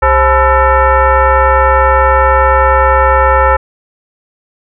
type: tone with frequency modulation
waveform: sine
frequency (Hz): 400.2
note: G4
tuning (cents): +36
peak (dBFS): -5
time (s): 0.02-3.57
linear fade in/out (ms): 10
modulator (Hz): 465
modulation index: 2.7
effects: none